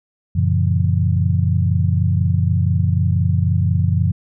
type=chord; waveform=sine; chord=F# dominant seventh; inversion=none; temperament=equal with one note detuned; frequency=92.5 / 116.54 / 138.59 / 169.15 Hz; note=F#2 / A#2 / C#3 / E3; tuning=0 / 0 / 0 / +45 cents; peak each=-16 / -21 / -21 / -21 dBFS; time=0.35-4.12 s; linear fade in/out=10 ms; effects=none